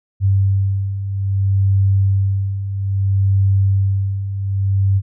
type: beating tone pair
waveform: sine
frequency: 97.2 / 97.81 Hz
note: G2 / G2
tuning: -14 / -3 cents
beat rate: 0.61 Hz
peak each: -20 / -14 dBFS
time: 0.2-5.02 s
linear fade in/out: 50 ms
effects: none